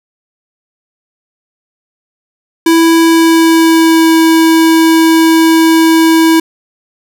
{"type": "tone with pitch glide", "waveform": "square", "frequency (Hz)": [329.6, 325.1], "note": ["E4", "E4"], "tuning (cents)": [0, -24], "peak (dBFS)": -5, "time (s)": [2.66, 6.4], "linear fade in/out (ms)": 5, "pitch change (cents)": -24, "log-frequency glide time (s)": [2.99, 4.13], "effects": []}